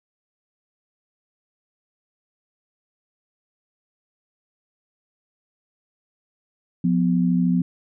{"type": "tone pair together", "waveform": "sine", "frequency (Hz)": [176.78, 250], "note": ["F3", "B3"], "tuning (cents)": [21, 21], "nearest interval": "tritone", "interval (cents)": 600, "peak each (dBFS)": [-18, -21], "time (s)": [6.84, 7.62], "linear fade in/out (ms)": 5, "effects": []}